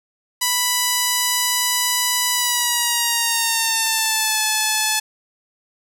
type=tone with pitch glide; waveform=5% pulse; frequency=987.8 to 864.9 Hz; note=B5 to A5; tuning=0 to -30 cents; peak=-5 dBFS; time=0.41-5 s; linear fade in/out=10 ms; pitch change=-230 cents; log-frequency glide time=2.33-4.4 s; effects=none